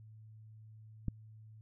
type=click; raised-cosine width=5 ms; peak=-22 dBFS; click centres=1.083 s; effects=added 109 Hz sine -52 dBFS peak until 1.61 s